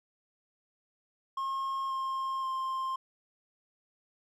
triangle tone with pitch steps, 1076 / 1064.9 / 1053.9 Hz, C6 / C6 / C6, +48 / +30 / +12 cents, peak -29 dBFS, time 1.37-2.96 s, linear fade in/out 5 ms, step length 530 ms, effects none

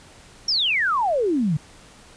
sine exponential sweep, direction down, 5680 to 140.8 Hz, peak -18 dBFS, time 0.48-1.57 s, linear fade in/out 5 ms, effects pink hiss -48 dBFS RMS until 2.16 s + resampled to 22050 Hz

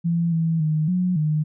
sine tone with pitch steps, 168.9 / 163.6 / 154.8 / 181.4 / 153.1 Hz, E3 / E3 / D#3 / F#3 / D#3, +42 / -13 / -9 / -34 / -28 cents, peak -18 dBFS, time 0.04-1.44 s, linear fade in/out 20 ms, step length 280 ms, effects none

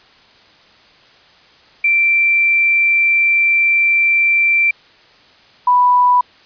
sine tone pair in turn, 2349 / 987.6 Hz, D7 / B5, 0 / 0 cents, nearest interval octave + minor third, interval 1500 cents, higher first, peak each -10 / -8 dBFS, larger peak second, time 1.84-4.71 / 5.67-6.21 s, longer first, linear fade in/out 5 ms, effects white hiss -47 dBFS RMS until 6.45 s + resampled to 11025 Hz

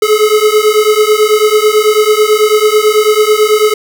square beating tone pair, 422.3 / 431.4 Hz, G#4 / A4, +29 / -34 cents, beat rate 9.1 Hz, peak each -10 dBFS, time 0.02-3.74 s, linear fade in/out 5 ms, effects none

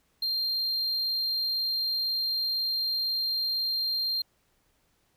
triangle tone, 4186 Hz, C8, in tune, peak -25 dBFS, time 0.22-4.22 s, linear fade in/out 5 ms, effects pink hiss -70 dBFS RMS until 5.16 s

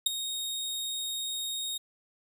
sawtooth tone with ADSR envelope, 3729 Hz, A#7, in tune, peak -16 dBFS, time 0.06-1.78 s, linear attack 6 ms, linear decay 13 ms, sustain -13 dB, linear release 10 ms, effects none

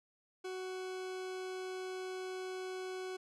40% pulse tone, 372.3 Hz, F#4, 11 cents sharp, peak -39 dBFS, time 0.44-3.17 s, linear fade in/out 10 ms, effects low-pass 8000 Hz 12 dB/octave

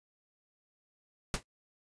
pink noise with exponential decay, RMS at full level -28 dBFS, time 1.34-1.43 s, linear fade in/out 1 ms, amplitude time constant 19 ms, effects noise-tail reverb RT60 0.1 s tail -24 dB re dry + resampled to 22050 Hz

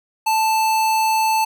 square tone, 880 Hz, A5, in tune, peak -16 dBFS, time 0.26-1.45 s, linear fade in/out 10 ms, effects none

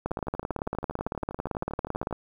two click trains, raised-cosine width 1 ms, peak -24 / -14 dBFS, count 26 / 38, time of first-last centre 0.11-2.11 / 0.06-2.127 s, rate 12.5 / 17.9 Hz, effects 9-bit

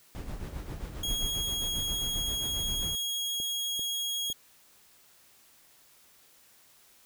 brown noise with tremolo, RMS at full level -35 dBFS, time 0.15-2.95 s, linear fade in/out 0 ms, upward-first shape sine, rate 7.5 Hz, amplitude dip 55%
clicks, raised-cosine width 2 ms, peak -31 dBFS, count 5, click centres 0.809 / 1.052 / 3.401 / 3.794 / 4.301 s
sawtooth tone, 3298 Hz, G#7, 13 cents flat, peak -27 dBFS, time 1.03-4.33 s, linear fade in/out 5 ms
effects white hiss -60 dBFS RMS until 7.05 s

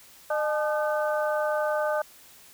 harmonic tone with a mistuned harmonic, 303.8 Hz, D#4, 41 cents flat, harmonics 2 / 3 / 4 / 5, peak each -25 / -32 / -33 / -33 dBFS, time 0.3-2.02 s, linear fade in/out 5 ms, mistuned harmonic 3, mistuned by -96 cents, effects white hiss -52 dBFS RMS until 2.53 s

